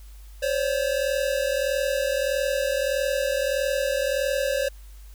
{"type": "tone pair together", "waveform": "square", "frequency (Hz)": [527.4, 569], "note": ["C5", "C#5"], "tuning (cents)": [14, 45], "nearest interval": "minor second", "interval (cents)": 131, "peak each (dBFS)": -26, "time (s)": [0.42, 4.69], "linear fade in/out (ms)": 10, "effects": ["added 50 Hz sine -41 dBFS peak until 5.14 s", "white hiss -56 dBFS RMS until 5.14 s"]}